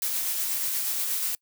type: noise with tremolo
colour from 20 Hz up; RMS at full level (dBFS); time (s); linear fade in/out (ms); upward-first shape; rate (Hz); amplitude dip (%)
blue; -27; 0.02-1.35; 2; sine; 8.3; 25
effects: noise-tail reverb RT60 0.1 s tail -25 dB re dry